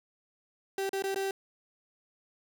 35% pulse tone with dropouts, 388.9 Hz, G4, 14 cents flat, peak -28 dBFS, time 0.78-1.31 s, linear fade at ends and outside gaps 2 ms, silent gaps 0.893-0.931 / 1.023-1.039 / 1.145-1.159 s, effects none

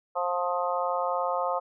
harmonic tone with a mistuned harmonic, 176.9 Hz, F3, 23 cents sharp, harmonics 3 / 4 / 5 / 6 / 7, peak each -30 / -31 / -32 / -33 / -33 dBFS, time 0.15-1.6 s, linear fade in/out 20 ms, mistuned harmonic 7, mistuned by +15 cents, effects none

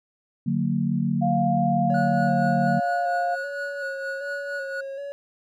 sine chord, D augmented, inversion none, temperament just, 146.83 / 183.54 / 229.4 Hz, D3 / F#3 / A#3, 0 / -14 / -28 cents, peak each -26 / -25 / -25 dBFS, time 0.46-2.8 s, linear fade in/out 10 ms
sine tone, 702 Hz, F5, 9 cents sharp, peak -22 dBFS, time 1.21-3.36 s, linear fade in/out 20 ms
triangle tone with vibrato, 554.4 Hz, C#5, in tune, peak -29 dBFS, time 1.9-5.12 s, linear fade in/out 0 ms, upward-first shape square, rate 1.3 Hz, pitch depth 30 cents each way
triangle tone with tremolo, 1460 Hz, F#6, 24 cents flat, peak -26 dBFS, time 1.94-4.81 s, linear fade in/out 5 ms, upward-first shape triangle, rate 4.3 Hz, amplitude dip 65%
effects none

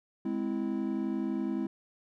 triangle chord, Ab augmented, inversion none, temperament equal with one note detuned, 207.7 / 259.1 / 329.6 Hz, Ab3 / C4 / E4, 0 / -17 / 0 cents, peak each -32 dBFS, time 0.25-1.67 s, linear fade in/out 5 ms, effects none

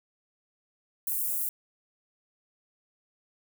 white high-pass noise, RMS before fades -30 dBFS, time 1.07-1.49 s, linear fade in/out 2 ms, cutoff 10000 Hz, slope 24 dB/octave, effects none

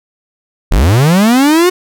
45% pulse linear sweep, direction up, 32.7 to 370 Hz, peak -6 dBFS, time 0.71-1.7 s, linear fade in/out 10 ms, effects none

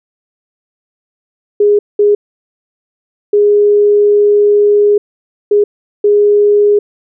sine tone bursts at uneven times, 412.8 Hz, G#4, 10 cents flat, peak -5 dBFS, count 5, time 1.6-1.79 / 1.99-2.15 / 3.33-4.98 / 5.51-5.64 / 6.04-6.79 s, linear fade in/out 5 ms, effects none

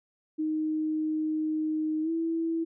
sine tone with pitch glide, 311.1 to 328.6 Hz, D#4 to E4, 0 to -5 cents, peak -26 dBFS, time 0.38-2.65 s, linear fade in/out 20 ms, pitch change +95 cents, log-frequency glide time 2.02-2.1 s, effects none

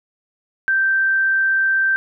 sine tone, 1564 Hz, G6, 4 cents flat, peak -14 dBFS, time 0.68-1.96 s, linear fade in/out 0 ms, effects none

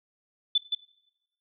sine tone with echo, 3502 Hz, A7, 9 cents flat, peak -19 dBFS, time 0.55-0.58 s, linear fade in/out 5 ms, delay 170 ms, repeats 1, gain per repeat -5 dB, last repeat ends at 0.75 s, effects noise-tail reverb RT60 0.9 s tail -20 dB re dry

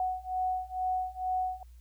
sine beating tone pair, 740 / 742.2 Hz, F#5 / F#5, 0 / +5 cents, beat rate 2.2 Hz, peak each -33 / -32 dBFS, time 0-1.63 s, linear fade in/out 2 ms, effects added 60 Hz sine -49 dBFS peak until 1.8 s + white hiss -70 dBFS RMS until 1.8 s

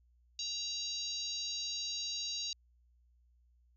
harmonic tone with a mistuned harmonic, 932.3 Hz, A#5, in tune, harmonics 3 / 4 / 5 / 6 / 7, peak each -47 / -41 / -40 / -46 / -44 dBFS, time 0.39-2.53 s, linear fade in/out 2 ms, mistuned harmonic 4, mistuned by +49 cents, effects added 60 Hz sine -65 dBFS peak until 3.76 s

